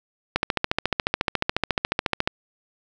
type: click train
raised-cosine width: 0.3 ms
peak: -4 dBFS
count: 28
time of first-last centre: 0.36-2.275 s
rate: 14.1 Hz
effects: none